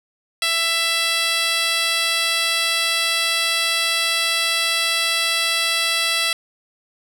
10% pulse tone with band-pass filter, 665 Hz, E5, 15 cents sharp, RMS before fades -20 dBFS, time 0.42-6.33 s, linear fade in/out 2 ms, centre 5300 Hz, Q 0.68, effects none

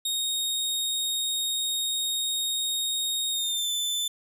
sawtooth tone with pitch glide, 3729 to 3526 Hz, A#7 to A7, 0 to +3 cents, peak -23 dBFS, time 0.05-4.08 s, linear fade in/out 5 ms, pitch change -97 cents, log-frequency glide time 3.31-3.69 s, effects none

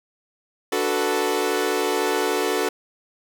sawtooth chord, B minor seventh, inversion first, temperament equal, 293.7 / 370 / 440 / 493.9 Hz, D4 / F#4 / A4 / B4, 0 / 0 / 0 / 0 cents, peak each -25 / -21 / -20 / -25 dBFS, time 0.72-2.69 s, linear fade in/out 5 ms, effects none

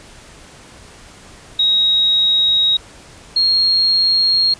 sine tone pair in turn, 3794 / 4259 Hz, A#7 / C8, +30 / +30 cents, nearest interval major second, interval 200 cents, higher second, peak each -11 dBFS, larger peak neither, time 1.59-2.77 / 3.36-4.54 s, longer neither, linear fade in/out 5 ms, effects pink hiss -41 dBFS RMS until 4.59 s + resampled to 22050 Hz

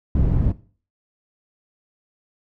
white low-pass noise, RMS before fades -18 dBFS, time 0.15-0.52 s, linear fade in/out 5 ms, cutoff 110 Hz, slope 12 dB/octave, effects noise-tail reverb RT60 0.4 s tail -17 dB re dry

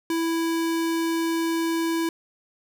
square tone, 330 Hz, E4, 2 cents sharp, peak -23 dBFS, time 0.1-2.09 s, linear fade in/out 2 ms, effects none

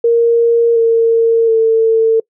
sine tone with pitch steps, 466.2 / 457.4 / 448.8 Hz, A#4 / A#4 / A4, 0 / -33 / +34 cents, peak -7 dBFS, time 0.04-2.2 s, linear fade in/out 5 ms, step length 720 ms, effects noise-tail reverb RT60 0.1 s tail -25 dB re dry

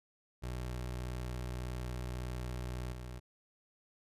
25% pulse tone with level steps, 61.74 Hz, B1, in tune, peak -34 / -39 dBFS, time 0.42-3.2 s, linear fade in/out 20 ms, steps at 2.92 s, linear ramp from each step 5 ms, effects resampled to 32000 Hz

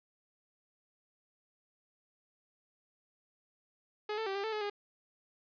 sawtooth tone with pitch steps, 422.3 / 443.8 / 388.8 / 398.4 / 441.3 / 425.7 / 409.3 Hz, G#4 / A4 / G4 / G4 / A4 / G#4 / G#4, +29 / +15 / -14 / +28 / +5 / +43 / -25 cents, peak -30 dBFS, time 4.09-4.699 s, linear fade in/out 5 ms, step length 87 ms, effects resampled to 11025 Hz + 11-bit

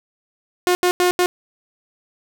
sawtooth tone bursts at uneven times, 358.6 Hz, F4, 46 cents sharp, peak -10 dBFS, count 4, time 0.67-0.75 / 0.83-0.91 / 1-1.11 / 1.19-1.26 s, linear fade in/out 0 ms, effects none

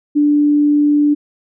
sine tone, 293.7 Hz, D4, in tune, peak -9 dBFS, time 0.15-1.15 s, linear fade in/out 20 ms, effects none

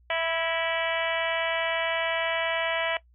harmonic tone with a mistuned harmonic, 329.6 Hz, E4, in tune, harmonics 2 / 3 / 4 / 5 / 6 / 7 / 8 / 9 / 10, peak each -28 / -35 / -37 / -35 / -33 / -33 / -40 / -35 / -41 dBFS, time 0.1-2.97 s, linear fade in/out 2 ms, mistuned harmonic 6, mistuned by -24 cents, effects noise-tail reverb RT60 0.1 s tail -18 dB re dry + added 60 Hz sine -56 dBFS peak until 3.14 s

